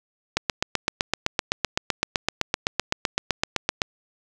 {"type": "click train", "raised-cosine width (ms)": 0.2, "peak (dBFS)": -3, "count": 28, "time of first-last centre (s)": [0.37, 3.818], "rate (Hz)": 7.83, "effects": []}